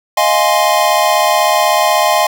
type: chord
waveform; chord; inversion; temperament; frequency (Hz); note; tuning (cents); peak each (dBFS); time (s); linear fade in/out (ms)
square; F minor seventh; third; equal; 622.3 / 698.5 / 830.6 / 1046.5; Eb5 / F5 / Ab5 / C6; 0 / 0 / 0 / 0; -16; 0.17-2.27; 5
effects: none